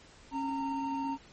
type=tone pair together; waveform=triangle; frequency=273.4 / 919.6 Hz; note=C#4 / A#5; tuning=-24 / -24 cents; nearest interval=octave + major sixth; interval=2100 cents; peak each=-32 / -32 dBFS; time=0.31-1.18 s; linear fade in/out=50 ms; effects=pink hiss -56 dBFS RMS until 1.32 s + MP3 32 kbps